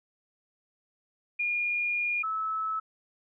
sine tone pair in turn, 2426 / 1301.6 Hz, D#7 / E6, -44 / -22 cents, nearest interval major seventh, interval 1078 cents, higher first, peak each -26 / -28 dBFS, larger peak first, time 1.39-2.23 / 2.23-2.8 s, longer first, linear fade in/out 10 ms, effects none

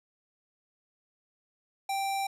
square tone with low-pass filter, 784 Hz, G5, in tune, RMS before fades -31 dBFS, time 1.89-2.27 s, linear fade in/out 5 ms, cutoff 12000 Hz, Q 1.1, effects none

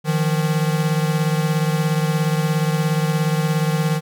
square beating tone pair, 154.3 / 171.3 Hz, D#3 / F3, -14 / -33 cents, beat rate 17 Hz, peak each -19 / -23 dBFS, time 0.04-4.01 s, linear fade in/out 50 ms, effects none

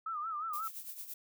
sine tone with vibrato, 1261 Hz, D#6, 23 cents sharp, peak -35 dBFS, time 0.06-0.68 s, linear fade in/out 5 ms, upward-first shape sine, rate 5.6 Hz, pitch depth 110 cents each way
violet noise with tremolo, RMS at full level -42 dBFS, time 0.53-1.14 s, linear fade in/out 5 ms, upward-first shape triangle, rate 8.9 Hz, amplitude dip 75%
effects none

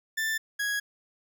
40% pulse tone pair in turn, 1772 / 1659.6 Hz, A6 / G#6, +12 / -2 cents, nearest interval minor second, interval 114 cents, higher first, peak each -26 dBFS, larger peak neither, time 0.17-0.38 / 0.59-0.8 s, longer neither, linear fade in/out 10 ms, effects none

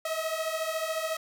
sawtooth beating tone pair, 632 / 646 Hz, D#5 / E5, +27 / -35 cents, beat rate 14 Hz, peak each -29 / -28 dBFS, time 0.05-1.17 s, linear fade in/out 5 ms, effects none

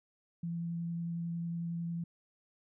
sine tone with vibrato, 169.1 Hz, E3, 44 cents sharp, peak -34 dBFS, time 0.43-2.04 s, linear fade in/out 5 ms, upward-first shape sine, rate 11 Hz, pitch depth 9 cents each way, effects none

